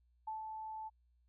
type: tone with ADSR envelope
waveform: sine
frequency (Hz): 874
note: A5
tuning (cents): -12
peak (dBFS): -38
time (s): 0.27-0.9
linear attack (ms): 8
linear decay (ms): 140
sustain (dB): -4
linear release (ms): 28
effects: added 60 Hz sine -69 dBFS peak until 1.28 s